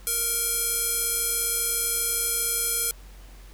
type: tone with band-pass filter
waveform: square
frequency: 466.2 Hz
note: A#4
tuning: in tune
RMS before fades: -26 dBFS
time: 0.07-2.91 s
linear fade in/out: 0 ms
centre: 11000 Hz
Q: 2.3
effects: added 46 Hz sine -43 dBFS peak until 3.53 s + pink hiss -53 dBFS RMS until 3.53 s